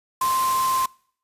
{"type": "tone in noise", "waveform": "sine", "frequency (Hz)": 1046.5, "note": "C6", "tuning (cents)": 0, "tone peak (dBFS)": -19, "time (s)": [0.21, 0.86], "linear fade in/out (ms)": 5, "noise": "white", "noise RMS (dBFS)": -30, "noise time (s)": [0.21, 0.86], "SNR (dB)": 8, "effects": ["noise-tail reverb RT60 0.6 s tail -25 dB re dry", "resampled to 32000 Hz"]}